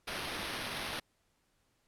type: noise with sample-and-hold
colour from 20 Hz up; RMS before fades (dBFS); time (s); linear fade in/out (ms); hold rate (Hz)
white; -39; 0.07-1; 10; 7350
effects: pink hiss -75 dBFS RMS until 1.87 s + low-pass 12000 Hz 12 dB/octave